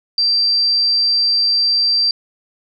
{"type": "tone", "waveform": "sine", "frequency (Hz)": 4699, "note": "D8", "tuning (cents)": 0, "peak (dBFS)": -12, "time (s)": [0.18, 2.11], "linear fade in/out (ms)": 2, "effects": []}